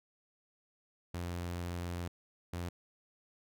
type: tone bursts at uneven times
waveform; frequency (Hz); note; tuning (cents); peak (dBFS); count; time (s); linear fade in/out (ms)
sawtooth; 87.31; F2; 0; -33; 2; 1.14-2.08 / 2.53-2.69; 5
effects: none